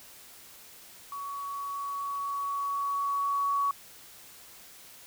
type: tone with level ramp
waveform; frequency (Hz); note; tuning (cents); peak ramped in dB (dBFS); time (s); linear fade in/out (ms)
sine; 1124; C#6; +24; -35 to -24; 1.12-3.71; 2
effects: white hiss -51 dBFS RMS until 5.06 s